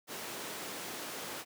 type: high-pass noise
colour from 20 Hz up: pink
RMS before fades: -42 dBFS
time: 0.07-1.45 s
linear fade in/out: 50 ms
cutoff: 270 Hz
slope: 12 dB/octave
effects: none